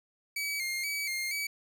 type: tone with vibrato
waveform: sawtooth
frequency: 2200 Hz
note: C#7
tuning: 14 cents flat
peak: -28 dBFS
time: 0.36-1.47 s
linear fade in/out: 5 ms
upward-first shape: square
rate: 2.1 Hz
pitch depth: 63 cents each way
effects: none